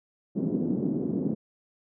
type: band-pass noise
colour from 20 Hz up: white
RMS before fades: -28 dBFS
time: 0.35-1.35 s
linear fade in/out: 20 ms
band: 170 to 310 Hz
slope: 24 dB/octave
effects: none